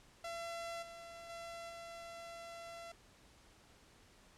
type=tone with level steps; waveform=sawtooth; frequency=676 Hz; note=E5; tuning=43 cents sharp; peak=-38 / -46 / -42 / -44 dBFS; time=0.24-2.92 s; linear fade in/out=5 ms; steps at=0.82 / 1.29 / 1.69 s; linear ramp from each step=10 ms; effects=pink hiss -64 dBFS RMS until 4.37 s + low-pass 9000 Hz 12 dB/octave